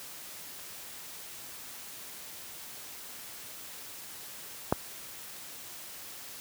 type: click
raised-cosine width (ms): 1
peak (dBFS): -9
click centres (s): 4.725
effects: white hiss -45 dBFS RMS until 6.4 s + high-pass 60 Hz 12 dB/octave